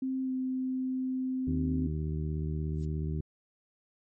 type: tone with pitch glide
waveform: sine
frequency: 262.2 to 258.7 Hz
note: C4 to C4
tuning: +4 to -19 cents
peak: -29 dBFS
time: 0.02-1.87 s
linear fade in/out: 5 ms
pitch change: -23 cents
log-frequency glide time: 0.23-0.31 s
type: harmonic tone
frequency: 76.8 Hz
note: D#2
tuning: 22 cents flat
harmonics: 1 / 2 / 3 / 4 / 5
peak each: -33 / -33 / -43 / -43 / -44 dBFS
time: 1.47-3.21 s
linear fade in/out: 5 ms
type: noise with exponential growth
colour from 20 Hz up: violet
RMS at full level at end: -45 dBFS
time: 2.71-2.85 s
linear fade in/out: 5 ms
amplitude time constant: 30 ms
effects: MP3 32 kbps